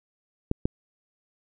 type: clicks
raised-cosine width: 3 ms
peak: -10 dBFS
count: 2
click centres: 0.514 / 0.655 s
effects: none